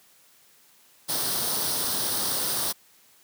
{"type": "noise with comb filter", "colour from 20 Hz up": "white", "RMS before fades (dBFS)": -27, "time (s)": [1.08, 2.73], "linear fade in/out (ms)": 20, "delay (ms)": 0.21, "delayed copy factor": 0.65, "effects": ["white hiss -58 dBFS RMS until 3.23 s", "high-pass 100 Hz 12 dB/octave"]}